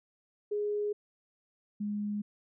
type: tone pair in turn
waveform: sine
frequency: 415.3 / 207.2 Hz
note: G#4 / G#3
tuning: 0 / -4 cents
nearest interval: octave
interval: 1204 cents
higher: first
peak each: -29 / -31 dBFS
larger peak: first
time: 0.51-0.93 / 1.8-2.22 s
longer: neither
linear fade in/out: 10 ms
effects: none